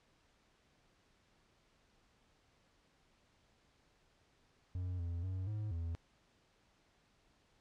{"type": "tone with pitch steps", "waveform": "triangle", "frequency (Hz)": [90.6, 85.6, 93.4, 106.3, 83.5], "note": ["F#2", "F2", "F#2", "G#2", "E2"], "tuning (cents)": [-36, -34, 17, 41, 23], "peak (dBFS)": -35, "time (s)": [4.75, 5.95], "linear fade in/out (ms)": 0, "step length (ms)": 240, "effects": ["pink hiss -72 dBFS RMS until 7.6 s", "low-pass 6000 Hz 12 dB/octave"]}